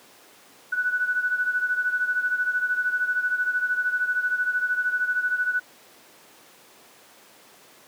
sine beating tone pair, 1480 / 1493 Hz, F#6 / F#6, 0 / +15 cents, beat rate 13 Hz, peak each -23 / -28 dBFS, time 0.72-5.6 s, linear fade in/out 10 ms, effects pink hiss -51 dBFS RMS until 7.87 s + high-pass 300 Hz 12 dB/octave

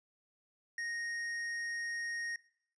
sine tone with hard clipping, 1864.7 Hz, A#6, in tune, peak -38 dBFS, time 0.78-2.36 s, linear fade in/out 2 ms, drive 8 dB, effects noise-tail reverb RT60 0.6 s tail -19 dB re dry + resampled to 22050 Hz

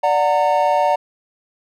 triangle chord, D augmented, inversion none, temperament just, 587.3 / 734.2 / 917.7 Hz, D5 / F#5 / A#5, 0 / -14 / -27 cents, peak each -16 dBFS, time 0.03-0.96 s, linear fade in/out 10 ms, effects none

